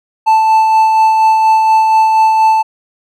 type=tone with tremolo; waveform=triangle; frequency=880 Hz; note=A5; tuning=in tune; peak=-3 dBFS; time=0.26-2.63 s; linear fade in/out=20 ms; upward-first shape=sine; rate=4.2 Hz; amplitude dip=30%; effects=none